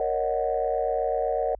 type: chord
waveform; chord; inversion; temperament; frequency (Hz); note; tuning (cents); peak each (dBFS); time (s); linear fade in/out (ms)
sine; D# minor seventh; second; equal; 466.2 / 554.4 / 622.3 / 740; A#4 / C#5 / D#5 / F#5; 0 / 0 / 0 / 0; -28; 0-1.55; 2
effects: tanh soft clip ceiling -14 dBFS + added 50 Hz sine -44 dBFS peak until 1.59 s